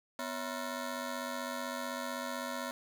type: ring-modulated tone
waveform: 15% pulse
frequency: 403.8 Hz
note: G#4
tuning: 49 cents flat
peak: -27 dBFS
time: 0.19-2.71 s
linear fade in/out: 0 ms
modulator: 154 Hz
effects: none